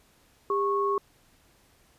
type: tone pair together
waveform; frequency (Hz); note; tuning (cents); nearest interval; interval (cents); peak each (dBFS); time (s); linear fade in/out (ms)
sine; 401 / 1100; G4 / C#6; +39 / -14; octave + perfect fourth; 1747; -26 / -26; 0.5-0.98; 2
effects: pink hiss -62 dBFS RMS until 1.98 s + resampled to 32000 Hz